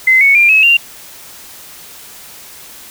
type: tone with pitch steps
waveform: sine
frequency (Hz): 2056 / 2216 / 2389 / 2575 / 2776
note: C7 / C#7 / D7 / E7 / F7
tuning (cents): -31 / -1 / +29 / -41 / -11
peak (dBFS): -5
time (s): 0.07-0.77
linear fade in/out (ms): 5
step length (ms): 140
effects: white hiss -35 dBFS RMS until 2.9 s